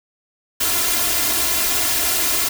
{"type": "noise with comb filter", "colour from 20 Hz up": "white", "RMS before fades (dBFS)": -19, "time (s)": [0.6, 2.49], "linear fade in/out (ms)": 10, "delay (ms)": 2.9, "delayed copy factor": 0.9, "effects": []}